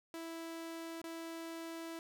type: tone with dropouts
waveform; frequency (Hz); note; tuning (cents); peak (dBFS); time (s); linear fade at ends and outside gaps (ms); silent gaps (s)
sawtooth; 329.6; E4; 0; -39; 0.14-1.99; 1; 1.016-1.04
effects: none